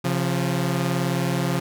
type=tone pair together; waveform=sawtooth; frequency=135.67 / 174.61 Hz; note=C#3 / F3; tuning=-37 / 0 cents; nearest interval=major third; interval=437 cents; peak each=-20 dBFS; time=0.04-1.6 s; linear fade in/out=10 ms; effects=none